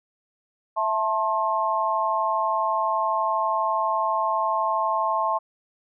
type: chord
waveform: sine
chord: A minor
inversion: second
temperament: equal with one note detuned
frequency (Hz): 659.3 / 880 / 1067.9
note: E5 / A5 / C6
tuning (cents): 0 / 0 / +35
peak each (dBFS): -27 / -25 / -24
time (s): 0.76-5.39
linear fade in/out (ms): 20
effects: none